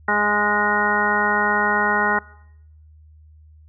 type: harmonic tone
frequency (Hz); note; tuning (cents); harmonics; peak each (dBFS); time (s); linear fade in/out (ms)
207.7; G#3; 0; 1 / 2 / 3 / 4 / 5 / 6 / 7 / 9; -28 / -27 / -30 / -23 / -25 / -29 / -21 / -23; 0.08-2.19; 5
effects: noise-tail reverb RT60 0.8 s tail -23 dB re dry + added 77 Hz sine -45 dBFS peak until 3.68 s